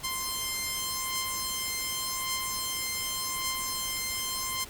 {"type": "beating tone pair", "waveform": "5% pulse", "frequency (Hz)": [1046.5, 1047.37], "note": ["C6", "C6"], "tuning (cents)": [0, 1], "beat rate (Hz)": 0.87, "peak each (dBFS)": [-19, -25], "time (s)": [0.03, 4.65], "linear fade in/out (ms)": 20, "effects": ["pink hiss -46 dBFS RMS until 4.69 s", "Opus 48 kbps"]}